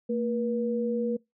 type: tone pair together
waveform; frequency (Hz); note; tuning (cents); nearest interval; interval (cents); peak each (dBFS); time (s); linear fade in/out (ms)
sine; 227 / 481; A#3 / B4; -46 / -46; octave + minor second; 1300; -28; 0.09-1.17; 10
effects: noise-tail reverb RT60 0.2 s tail -25 dB re dry